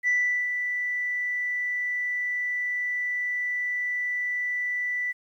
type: tone with ADSR envelope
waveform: sine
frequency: 1975.5 Hz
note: B6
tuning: in tune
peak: -18 dBFS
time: 0.03-5.13 s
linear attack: 46 ms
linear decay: 400 ms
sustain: -7 dB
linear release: 23 ms
effects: tanh soft clip ceiling -17 dBFS + 10-bit